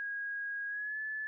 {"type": "tone with pitch glide", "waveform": "sine", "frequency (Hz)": [1642, 1731.6], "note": ["G#6", "A6"], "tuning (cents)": [-20, -28], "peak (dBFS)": -35, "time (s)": [0, 1.27], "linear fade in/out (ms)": 0, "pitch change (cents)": 92, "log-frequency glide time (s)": [0.67, 0.99], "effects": []}